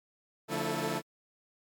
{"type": "tone cluster", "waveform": "15% pulse", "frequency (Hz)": [144.1, 174.5, 222.7, 326, 440.1], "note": ["D3", "F3", "A3", "E4", "A4"], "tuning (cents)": [-33, -1, 21, -19, 0], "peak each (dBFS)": -31, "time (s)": [0.48, 1.02], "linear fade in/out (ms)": 50, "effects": ["MP3 96 kbps"]}